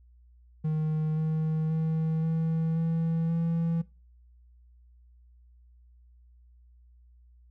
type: tone with pitch steps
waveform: triangle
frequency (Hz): 155.56 / 157.64 / 159.75 / 161.89 / 164.05 / 166.24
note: D#3 / D#3 / D#3 / E3 / E3 / E3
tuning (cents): 0 / +23 / +46 / -31 / -8 / +15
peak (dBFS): -23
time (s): 0.64-3.82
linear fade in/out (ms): 10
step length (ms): 530
effects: noise-tail reverb RT60 0.3 s tail -20 dB re dry + added 60 Hz sine -54 dBFS peak until 7.5 s